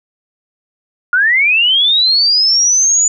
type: linear sweep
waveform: sine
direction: up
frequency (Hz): 1396.9 to 7000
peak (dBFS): -8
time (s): 1.13-3.08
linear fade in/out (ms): 2
effects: none